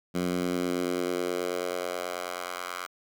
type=tone with high-pass filter sweep; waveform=10% pulse; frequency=89.3 Hz; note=F2; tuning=39 cents sharp; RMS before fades=-31 dBFS; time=0.14-2.87 s; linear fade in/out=20 ms; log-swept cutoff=180 to 1100 Hz; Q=1.8; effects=none